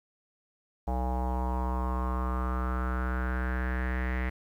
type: tone with low-pass filter sweep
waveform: square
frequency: 63.1 Hz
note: B1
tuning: 38 cents sharp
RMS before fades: -30 dBFS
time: 0.87-4.3 s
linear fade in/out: 10 ms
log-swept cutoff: 790 to 2000 Hz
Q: 5.6
effects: 10-bit